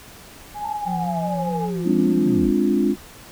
sine tone with tremolo, 832 Hz, G#5, 3 cents sharp, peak -23 dBFS, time 0.54-1.71 s, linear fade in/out 50 ms, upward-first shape triangle, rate 13 Hz, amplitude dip 60%
sine linear sweep, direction down, 904 to 32.99 Hz, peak -27 dBFS, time 0.64-2.52 s, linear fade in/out 10 ms
triangle tone with vibrato, 174.61 Hz, F3, in tune, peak -22 dBFS, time 0.85-2.49 s, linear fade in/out 50 ms, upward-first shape sine, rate 5 Hz, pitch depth 52 cents each way
sine chord, D half-diminished seventh, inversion second, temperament equal, 207.7 / 261.6 / 293.7 / 349.2 Hz, Ab3 / C4 / D4 / F4, 0 / 0 / 0 / 0 cents, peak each -21 / -22 / -21 / -22 dBFS, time 1.84-2.96 s, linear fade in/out 50 ms
effects pink hiss -43 dBFS RMS until 3.31 s

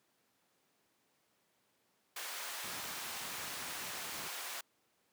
pink high-pass noise, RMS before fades -43 dBFS, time 2.16-4.61 s, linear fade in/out 5 ms, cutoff 900 Hz, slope 12 dB/octave
brown noise bursts, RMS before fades -47 dBFS, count 9, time 2.64-4.28 s, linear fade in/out 0 ms, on 160 ms, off 25 ms
effects pink hiss -75 dBFS RMS until 5.12 s + high-pass 200 Hz 12 dB/octave

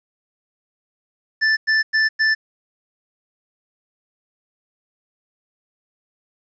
square tone bursts, 1760 Hz, A6, in tune, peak -15 dBFS, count 4, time 1.41-2.35 s, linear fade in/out 20 ms, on 160 ms, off 100 ms, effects resampled to 16000 Hz + 9-bit

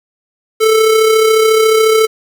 square tone with amplitude modulation, 440 Hz, A4, in tune, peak -6 dBFS, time 0.6-2.07 s, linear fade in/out 20 ms, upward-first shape sine, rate 34.1 Hz, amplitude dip 40%, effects 7-bit

